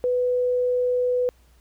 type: tone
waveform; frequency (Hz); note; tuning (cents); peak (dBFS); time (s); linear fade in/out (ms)
sine; 496.3; B4; +8; -19; 0.04-1.29; 0
effects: added 60 Hz sine -54 dBFS peak until 1.6 s + pink hiss -62 dBFS RMS until 1.6 s